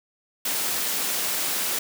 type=high-pass noise; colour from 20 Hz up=white; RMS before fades=-26 dBFS; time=0.45-1.79 s; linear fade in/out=5 ms; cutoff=160 Hz; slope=24 dB/octave; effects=none